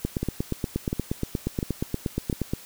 two click trains, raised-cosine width 3 ms, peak -12 / -13 dBFS, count 22 / 4, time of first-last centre 0.05-2.535 / 0.23-2.328 s, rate 8.45 / 1.43 Hz, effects white hiss -46 dBFS RMS until 2.65 s

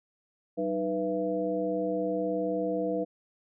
sine tone cluster, 190.5 / 309.4 / 493.1 / 670 Hz, G3 / D#4 / B4 / E5, -49 / -10 / -3 / +28 cents, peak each -36 / -32 / -30 / -34 dBFS, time 0.57-3.05 s, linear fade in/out 20 ms, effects none

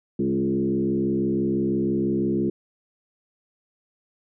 sine tone with frequency modulation, 277.2 Hz, C#4, in tune, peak -20 dBFS, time 0.19-2.5 s, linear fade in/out 5 ms, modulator 66 Hz, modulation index 1.7, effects none

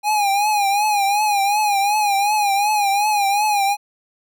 square tone with vibrato, 820 Hz, G#5, 22 cents flat, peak -16 dBFS, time 0.03-3.77 s, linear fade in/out 50 ms, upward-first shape triangle, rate 2.7 Hz, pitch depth 88 cents each way, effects none

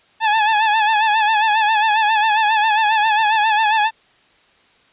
sawtooth tone with vibrato, 863 Hz, A5, 34 cents flat, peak -9 dBFS, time 0.2-3.91 s, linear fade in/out 50 ms, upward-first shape sine, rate 7.4 Hz, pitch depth 69 cents each way, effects white hiss -54 dBFS RMS until 4.92 s + resampled to 8000 Hz

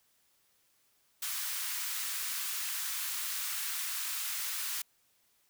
white high-pass noise, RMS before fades -36 dBFS, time 1.22-4.82 s, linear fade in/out 5 ms, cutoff 1100 Hz, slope 24 dB/octave, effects white hiss -71 dBFS RMS until 5.49 s

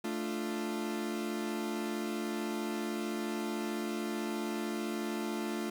40% pulse chord, D minor, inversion second, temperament equal, 220 / 293.7 / 349.2 Hz, A3 / D4 / F4, 0 / 0 / 0 cents, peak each -36 / -40 / -37 dBFS, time 0.04-5.7 s, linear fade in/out 5 ms, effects 10-bit

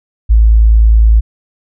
sine tone, 54.9 Hz, A1, 3 cents flat, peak -3 dBFS, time 0.29-1.21 s, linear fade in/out 20 ms, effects none

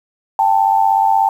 sine tone pair together, 788.4 / 885 Hz, G5 / A5, +10 / +10 cents, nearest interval major second, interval 200 cents, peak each -13 dBFS, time 0.39-1.29 s, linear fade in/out 2 ms, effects 7-bit

